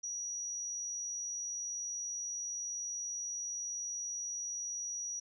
sine tone with amplitude modulation, 5800 Hz, F#8, 35 cents flat, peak -35 dBFS, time 0.03-5.2 s, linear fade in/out 10 ms, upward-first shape sine, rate 241 Hz, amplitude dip 40%, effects none

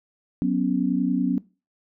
sine chord, F# suspended fourth, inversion none, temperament equal, 185 / 246.9 / 277.2 Hz, F#3 / B3 / C#4, 0 / 0 / 0 cents, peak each -24 dBFS, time 0.42-1.38 s, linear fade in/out 0 ms, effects noise-tail reverb RT60 0.3 s tail -20 dB re dry

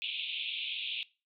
white band-pass noise, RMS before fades -37 dBFS, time 0.02-1.03 s, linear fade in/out 0 ms, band 2400 to 3700 Hz, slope 96 dB/octave, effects noise-tail reverb RT60 0.3 s tail -20 dB re dry

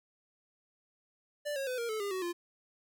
square tone with pitch steps, 587.3 / 544.8 / 505.4 / 468.8 / 434.9 / 403.5 / 374.3 / 347.2 Hz, D5 / C#5 / B4 / A#4 / A4 / G#4 / F#4 / F4, 0 / -30 / +40 / +10 / -20 / -50 / +20 / -10 cents, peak -34 dBFS, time 1.45-2.33 s, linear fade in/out 20 ms, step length 110 ms, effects none

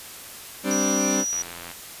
30% pulse chord, G suspended fourth, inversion none, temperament equal, 196 / 261.6 / 293.7 Hz, G3 / C4 / D4, 0 / 0 / 0 cents, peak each -24 dBFS, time 0.63-1.25 s, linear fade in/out 50 ms
sine tone, 5820 Hz, F#8, 29 cents flat, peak -24 dBFS, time 0.71-1.42 s, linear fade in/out 0 ms
click train, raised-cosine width 0.3 ms, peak -21 dBFS, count 34, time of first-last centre 1.33-1.715 s, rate 85.8 Hz
effects white hiss -40 dBFS RMS until 2 s + resampled to 32000 Hz

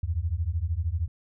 sine beating tone pair, 77 / 90 Hz, D#2 / F#2, -17 / -47 cents, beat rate 13 Hz, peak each -28 dBFS, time 0.03-1.08 s, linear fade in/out 5 ms, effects none

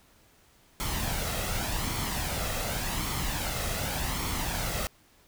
pink noise with flanger, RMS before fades -31 dBFS, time 0.8-4.87 s, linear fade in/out 0 ms, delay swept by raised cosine 0.91 to 1.55 ms, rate 0.87 Hz, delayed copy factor +0.5, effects pink hiss -61 dBFS RMS until 5.27 s

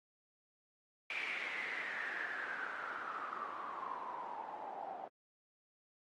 white noise with low-pass filter sweep, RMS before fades -43 dBFS, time 1.1-5.08 s, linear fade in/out 2 ms, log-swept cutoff 2400 to 730 Hz, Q 8, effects high-pass 300 Hz 12 dB/octave + AAC 32 kbps

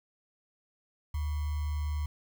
sine tone with sample-and-hold, 75.1 Hz, D2, 39 cents sharp, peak -29 dBFS, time 1.14-2.06 s, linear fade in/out 5 ms, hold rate 1050 Hz, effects none

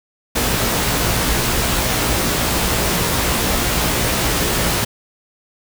pink noise with comb filter, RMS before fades -18 dBFS, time 0.35-4.85 s, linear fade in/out 10 ms, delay 17 ms, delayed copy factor +0.6, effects none

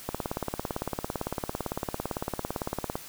click train, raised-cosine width 1 ms, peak -15 dBFS, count 52, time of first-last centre 0.09-2.955 s, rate 17.8 Hz, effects white hiss -45 dBFS RMS until 3.08 s

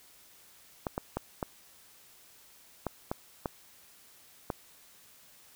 clicks, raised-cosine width 1 ms, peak -17 dBFS, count 8, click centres 0.868 / 0.979 / 1.17 / 1.428 / 2.867 / 3.115 / 3.458 / 4.502 s, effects white hiss -58 dBFS RMS until 5.55 s

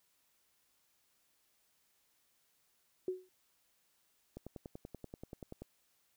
sine tone with exponential decay, 369.7 Hz, F#4, 1 cent flat, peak -30 dBFS, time 3.08-3.29 s, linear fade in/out 2 ms, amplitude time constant 45 ms
click train, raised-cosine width 2 ms, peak -32 dBFS, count 14, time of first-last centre 4.37-5.62 s, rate 10.4 Hz
effects white hiss -75 dBFS RMS until 6.16 s

